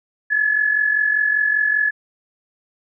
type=tone with amplitude modulation; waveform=sine; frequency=1708 Hz; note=G#6; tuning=48 cents sharp; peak=-12 dBFS; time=0.3-1.91 s; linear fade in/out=20 ms; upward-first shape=sine; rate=45.1 Hz; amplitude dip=65%; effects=none